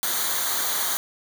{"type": "noise with comb filter", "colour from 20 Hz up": "white", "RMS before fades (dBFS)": -25, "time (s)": [0.03, 0.97], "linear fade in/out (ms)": 0, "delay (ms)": 0.38, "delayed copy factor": -0.7, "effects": []}